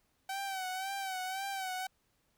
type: tone with vibrato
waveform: sawtooth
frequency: 764 Hz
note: G5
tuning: 45 cents flat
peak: -32 dBFS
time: 0.29-1.87 s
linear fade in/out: 5 ms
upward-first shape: sine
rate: 1.9 Hz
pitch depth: 59 cents each way
effects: pink hiss -75 dBFS RMS until 2.37 s